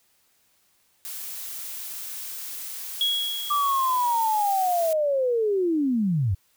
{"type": "noise", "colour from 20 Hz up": "blue", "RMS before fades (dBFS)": -35, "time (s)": [1.05, 4.93], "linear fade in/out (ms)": 0}
{"type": "tone with exponential decay", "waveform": "sine", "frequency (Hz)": 3322, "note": "G#7", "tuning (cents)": 0, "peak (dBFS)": -19, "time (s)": [3.01, 4.49], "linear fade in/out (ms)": 1, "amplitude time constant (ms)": 320}
{"type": "linear sweep", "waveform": "sine", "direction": "down", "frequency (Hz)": [1183, 84.1], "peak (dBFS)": -20, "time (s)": [3.5, 6.35], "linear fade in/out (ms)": 10}
{"effects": ["white hiss -65 dBFS RMS until 6.56 s"]}